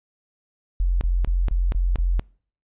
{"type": "tone bursts", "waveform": "sine", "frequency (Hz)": 44.15, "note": "F1", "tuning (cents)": 20, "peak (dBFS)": -17, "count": 6, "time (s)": [0.8, 2.195], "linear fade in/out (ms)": 0, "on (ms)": 210, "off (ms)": 27, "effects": ["noise-tail reverb RT60 0.5 s tail -26 dB re dry", "resampled to 8000 Hz"]}